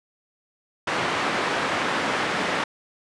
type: band-pass noise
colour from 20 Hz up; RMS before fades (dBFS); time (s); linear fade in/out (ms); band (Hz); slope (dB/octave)
white; -25; 0.87-2.64; 5; 170 to 1800; 12
effects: resampled to 22050 Hz